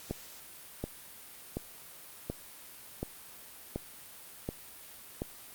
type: click train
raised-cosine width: 2 ms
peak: -20 dBFS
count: 8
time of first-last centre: 0.11-5.219 s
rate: 1.37 Hz
effects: white hiss -50 dBFS RMS until 5.54 s + Opus 48 kbps